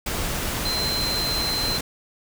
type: tone in noise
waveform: sine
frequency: 4100 Hz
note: C8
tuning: 36 cents flat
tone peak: -24 dBFS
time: 0.65-1.78 s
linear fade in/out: 5 ms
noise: pink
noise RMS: -27 dBFS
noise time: 0.06-1.81 s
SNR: 0 dB
effects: none